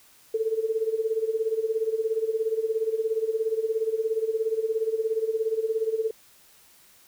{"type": "tone with tremolo", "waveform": "sine", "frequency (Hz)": 443.9, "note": "A4", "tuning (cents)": 15, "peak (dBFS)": -20, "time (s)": [0.34, 6.11], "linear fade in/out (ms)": 5, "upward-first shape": "sine", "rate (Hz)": 17, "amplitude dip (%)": 80, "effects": ["white hiss -56 dBFS RMS until 7.07 s"]}